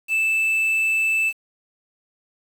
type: tone with quantisation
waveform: triangle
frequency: 2637 Hz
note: E7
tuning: in tune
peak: -16 dBFS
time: 0.08-1.33 s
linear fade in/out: 50 ms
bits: 7
effects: none